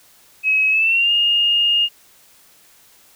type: tone with pitch glide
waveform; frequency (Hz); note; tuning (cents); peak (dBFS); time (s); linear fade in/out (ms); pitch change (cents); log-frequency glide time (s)
sine; 2558 to 2838; D#7 to F7; +47 to +27; -13; 0.43-1.89; 50; +180; 0.7-1.12
effects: white hiss -51 dBFS RMS until 3.15 s